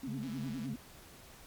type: tone with vibrato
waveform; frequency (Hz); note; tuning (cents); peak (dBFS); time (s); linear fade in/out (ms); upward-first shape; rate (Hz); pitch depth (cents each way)
sine; 239.2; A#3; +45; -37; 0.03-0.76; 5; sine; 9.8; 250
type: tone with tremolo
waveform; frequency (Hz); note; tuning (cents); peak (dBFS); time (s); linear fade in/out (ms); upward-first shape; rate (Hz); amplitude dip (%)
triangle; 138.59; C#3; 0; -37; 0.07-0.74; 5; sine; 3.4; 60
type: click train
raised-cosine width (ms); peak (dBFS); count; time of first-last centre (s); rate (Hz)
0.2; -37; 72; 0.23-0.658; 166
effects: pink hiss -55 dBFS RMS until 1.46 s + MP3 96 kbps